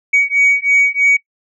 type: beating tone pair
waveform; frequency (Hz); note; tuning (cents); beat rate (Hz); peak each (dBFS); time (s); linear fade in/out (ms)
sine; 2252 / 2255.1; C#7 / C#7; +27 / +29; 3.1; -12; 0.13-1.17; 10
effects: noise-tail reverb RT60 0.1 s tail -20 dB re dry + tanh soft clip ceiling -5 dBFS